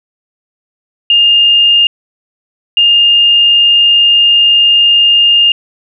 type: tone pair in turn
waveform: sine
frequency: 2821 / 2821 Hz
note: F7 / F7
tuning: +17 / +17 cents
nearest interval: unison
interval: 0 cents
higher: neither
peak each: -4 dBFS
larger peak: neither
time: 1.1-1.87 / 2.77-5.52 s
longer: second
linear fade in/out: 2 ms
effects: none